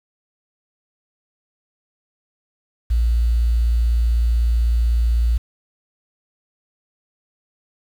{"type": "tone with quantisation", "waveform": "sine", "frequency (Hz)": 58, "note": "A#1", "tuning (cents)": -8, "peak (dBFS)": -14, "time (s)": [2.9, 5.38], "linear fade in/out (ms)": 10, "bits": 7, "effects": []}